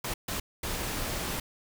pink noise bursts at uneven times, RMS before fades -33 dBFS, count 3, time 0.04-0.14 / 0.28-0.4 / 0.63-1.4 s, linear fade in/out 5 ms, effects none

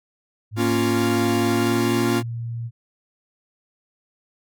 sine tone with pitch glide, 107.1 to 116.79 Hz, A2 to A#2, -46 to +4 cents, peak -26 dBFS, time 0.51-2.71 s, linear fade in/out 50 ms, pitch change +150 cents, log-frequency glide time 1.44-1.95 s
45% pulse chord, Bb minor, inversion none, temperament equal, 233.1 / 277.2 / 349.2 Hz, Bb3 / Db4 / F4, 0 / 0 / 0 cents, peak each -23 / -24 / -22 dBFS, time 0.56-2.23 s, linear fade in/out 50 ms
effects none

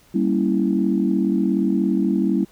sine chord, G diminished seventh, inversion none, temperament equal, 196 / 233.1 / 277.2 / 329.6 Hz, G3 / Bb3 / Db4 / Fb4, 0 / 0 / 0 / 0 cents, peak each -20 / -23 / -23 / -22 dBFS, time 0.14-2.45 s, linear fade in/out 10 ms, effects tanh soft clip ceiling -6 dBFS + pink hiss -54 dBFS RMS until 2.51 s

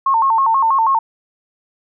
sine tone with vibrato, 987.8 Hz, B5, in tune, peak -11 dBFS, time 0.06-0.99 s, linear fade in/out 5 ms, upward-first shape square, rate 6.2 Hz, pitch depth 160 cents each way, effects none

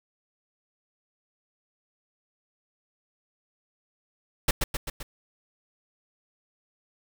pink noise with echo, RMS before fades -21 dBFS, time 4.48-4.51 s, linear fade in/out 5 ms, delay 130 ms, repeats 4, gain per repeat -4 dB, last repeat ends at 5.03 s, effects none

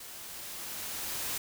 white noise with level ramp, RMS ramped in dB -46 to -34 dBFS, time 0-1.38 s, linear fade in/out 5 ms, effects none

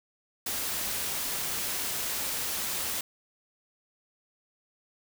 white noise, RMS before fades -32 dBFS, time 0.46-3.01 s, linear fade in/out 5 ms, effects none

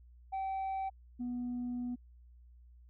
sine tone pair in turn, 771 / 245.1 Hz, G5 / B3, -29 / -13 cents, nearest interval octave + minor sixth, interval 1984 cents, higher first, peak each -31 / -33 dBFS, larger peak first, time 0.32-0.9 / 1.19-1.96 s, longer second, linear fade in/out 20 ms, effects tanh soft clip ceiling -33 dBFS + added 60 Hz sine -55 dBFS peak until 2.89 s

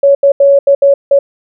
sine tone bursts at uneven times, 559 Hz, C#5, 14 cents sharp, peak -3 dBFS, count 6, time 0.03-0.15 / 0.23-0.32 / 0.4-0.59 / 0.67-0.75 / 0.82-0.94 / 1.11-1.19 s, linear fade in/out 5 ms, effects none

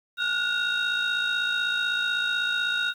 sine tone cluster, 1430 / 1486 / 2748 / 3747 Hz, F6 / F#6 / F7 / A#7, +41 / +7 / -29 / +8 cents, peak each -26 / -28 / -34 / -27 dBFS, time 0.17-2.94 s, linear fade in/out 50 ms, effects tanh soft clip ceiling -18 dBFS + 9-bit

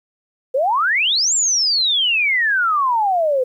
sine exponential two-way sweep, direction up then down, 493.9 to 7600 to 493.9 Hz, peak -14 dBFS, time 0.54-3.44 s, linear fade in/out 10 ms, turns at 1.34 s, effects 9-bit

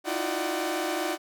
sawtooth tone cluster, 313 / 337.4 / 361.1 / 592 / 757 Hz, D#4 / E4 / F#4 / D5 / F#5, +10 / +40 / -42 / +14 / +39 cents, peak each -30 dBFS, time 0.04-1.18 s, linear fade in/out 50 ms, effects none

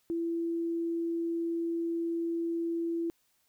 sine tone, 335.2 Hz, E4, 29 cents sharp, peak -29 dBFS, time 0.1-3.1 s, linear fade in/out 0 ms, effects white hiss -72 dBFS RMS until 3.48 s

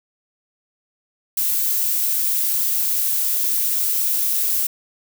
violet noise, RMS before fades -20 dBFS, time 1.37-4.67 s, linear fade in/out 5 ms, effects none

